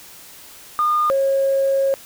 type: tone pair in turn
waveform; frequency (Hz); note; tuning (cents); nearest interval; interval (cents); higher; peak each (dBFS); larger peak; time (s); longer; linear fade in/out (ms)
sine; 1217 / 544.3; D#6 / C#5; -39 / -32; octave + major second; 1393; first; -14; neither; 0.79-1.1 / 1.1-1.94; second; 0
effects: tanh soft clip ceiling -10 dBFS + white hiss -42 dBFS RMS until 2.05 s